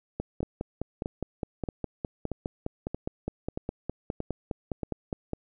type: two click trains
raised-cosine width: 2 ms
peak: -18 / -17 dBFS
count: 8 / 26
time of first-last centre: 0.43-4.833 / 0.2-5.333 s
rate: 1.59 / 4.87 Hz
effects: none